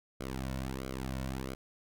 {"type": "tone with flanger", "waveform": "sawtooth", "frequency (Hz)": 65.6, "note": "C2", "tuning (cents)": 5, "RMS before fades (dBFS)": -38, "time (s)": [0.2, 1.55], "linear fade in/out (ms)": 5, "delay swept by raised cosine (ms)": [1.1, 2.5], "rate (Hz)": 1.5, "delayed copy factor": -0.95, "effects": []}